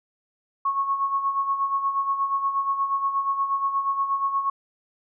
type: tone with tremolo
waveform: sine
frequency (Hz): 1100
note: C#6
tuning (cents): -14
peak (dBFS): -19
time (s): 0.65-4.5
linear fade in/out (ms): 5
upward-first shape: sine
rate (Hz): 8.4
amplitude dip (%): 60
effects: none